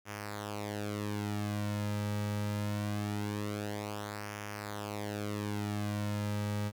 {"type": "tone with flanger", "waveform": "sawtooth", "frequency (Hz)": 103.83, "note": "G#2", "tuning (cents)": 0, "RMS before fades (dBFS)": -36, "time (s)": [0.05, 6.72], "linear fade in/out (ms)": 50, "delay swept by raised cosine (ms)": [0.24, 2.84], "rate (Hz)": 0.23, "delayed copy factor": -0.7, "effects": ["11-bit"]}